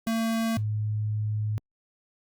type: tone pair in turn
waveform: square / sine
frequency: 226 / 106.66 Hz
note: A3 / G#2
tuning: +47 / +47 cents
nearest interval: octave + minor second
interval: 1300 cents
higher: first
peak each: -25 dBFS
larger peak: neither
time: 0.07-0.57 / 0.57-1.58 s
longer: second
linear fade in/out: 0 ms
effects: Opus 48 kbps